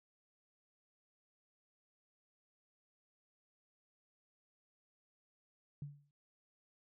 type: tone with exponential decay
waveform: sine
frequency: 144 Hz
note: D3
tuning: 34 cents flat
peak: -39 dBFS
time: 5.82-6.11 s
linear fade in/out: 2 ms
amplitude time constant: 63 ms
effects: none